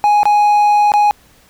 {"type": "tone with dropouts", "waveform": "triangle", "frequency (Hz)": 831, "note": "G#5", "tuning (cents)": 1, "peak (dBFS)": -6, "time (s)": [0.04, 1.11], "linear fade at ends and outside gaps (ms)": 0, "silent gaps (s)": [[0.232, 0.255], [0.919, 0.938]], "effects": ["pink hiss -49 dBFS RMS until 1.49 s"]}